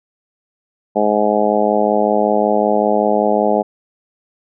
harmonic tone, 105.3 Hz, G#2, 24 cents sharp, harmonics 2 / 3 / 4 / 5 / 6 / 7 / 8, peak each -20 / -23 / -19 / -19 / -18 / -20 / -21 dBFS, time 0.95-3.63 s, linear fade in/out 20 ms, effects none

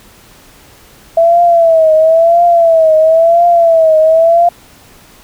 sine tone with vibrato, 660 Hz, E5, 2 cents sharp, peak -4 dBFS, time 1.17-4.49 s, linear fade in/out 5 ms, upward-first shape triangle, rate 0.98 Hz, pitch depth 97 cents each way, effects pink hiss -41 dBFS RMS until 5.23 s

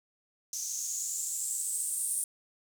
violet noise with band-pass filter sweep, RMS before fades -34 dBFS, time 0.53-2.24 s, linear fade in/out 2 ms, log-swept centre 6100 to 9300 Hz, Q 7.3, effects none

